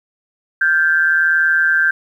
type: tone with amplitude modulation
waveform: sine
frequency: 1568 Hz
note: G6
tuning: in tune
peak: -8 dBFS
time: 0.61-1.91 s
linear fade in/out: 5 ms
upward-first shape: sine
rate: 161 Hz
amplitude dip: 70%
effects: 8-bit